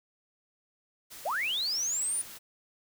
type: noise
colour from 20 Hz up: white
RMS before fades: -46 dBFS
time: 1.1-2.39 s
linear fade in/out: 20 ms
type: linear sweep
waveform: sine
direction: up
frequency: 493.9 to 9750 Hz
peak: -28 dBFS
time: 1.25-2.22 s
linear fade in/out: 10 ms
effects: none